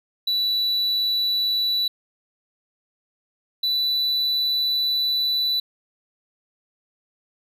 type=tone pair in turn; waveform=triangle; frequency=3951 / 3973 Hz; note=B7 / B7; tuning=0 / +10 cents; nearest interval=unison; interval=10 cents; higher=second; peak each=-18 dBFS; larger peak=neither; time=0.27-1.88 / 3.63-5.6 s; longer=second; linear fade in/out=5 ms; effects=none